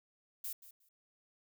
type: noise with echo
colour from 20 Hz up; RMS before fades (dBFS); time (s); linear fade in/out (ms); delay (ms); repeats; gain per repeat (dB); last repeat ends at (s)
violet; -41; 0.44-0.53; 5; 180; 2; -15; 0.89
effects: none